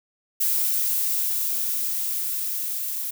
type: noise with level ramp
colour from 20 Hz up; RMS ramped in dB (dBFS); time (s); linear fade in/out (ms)
violet; -22 to -29; 0.4-3.11; 10
effects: none